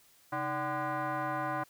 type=tone with frequency modulation; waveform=sine; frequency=134.7 Hz; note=C#3; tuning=49 cents flat; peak=-30 dBFS; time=0.32-1.64 s; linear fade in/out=10 ms; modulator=446 Hz; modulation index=3; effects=tanh soft clip ceiling -26 dBFS + white hiss -63 dBFS RMS until 1.69 s